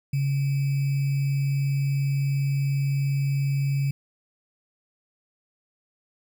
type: tone with sample-and-hold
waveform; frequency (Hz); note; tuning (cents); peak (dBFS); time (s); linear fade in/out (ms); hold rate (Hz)
sine; 138.59; C#3; 0; -21; 0.13-3.91; 5; 2450
effects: none